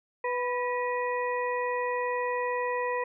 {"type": "harmonic tone with a mistuned harmonic", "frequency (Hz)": 493.9, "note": "B4", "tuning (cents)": 0, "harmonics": [1, 2, 4, 5], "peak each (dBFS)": [-30, -31, -35, -41], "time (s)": [0.24, 3.04], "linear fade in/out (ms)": 5, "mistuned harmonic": 4, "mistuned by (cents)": -42, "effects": []}